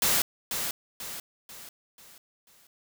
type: noise with echo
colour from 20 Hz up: white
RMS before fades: -24 dBFS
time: 0.02-0.22 s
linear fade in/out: 2 ms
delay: 490 ms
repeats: 5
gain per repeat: -7 dB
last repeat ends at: 2.67 s
effects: none